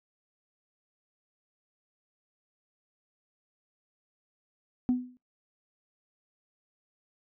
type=tone with exponential decay; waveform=sine; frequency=249.8 Hz; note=B3; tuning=20 cents sharp; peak=-18 dBFS; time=4.89-5.17 s; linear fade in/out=0 ms; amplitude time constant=59 ms; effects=noise-tail reverb RT60 0.2 s tail -23 dB re dry + tanh soft clip ceiling -19 dBFS